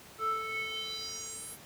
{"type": "tone with band-pass filter sweep", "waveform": "square", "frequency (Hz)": 440, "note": "A4", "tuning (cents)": 0, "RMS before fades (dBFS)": -37, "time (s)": [0.18, 1.58], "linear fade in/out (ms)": 50, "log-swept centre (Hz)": [1100, 12000], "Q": 5.2, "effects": ["pink hiss -52 dBFS RMS until 1.65 s", "high-pass 80 Hz 12 dB/octave"]}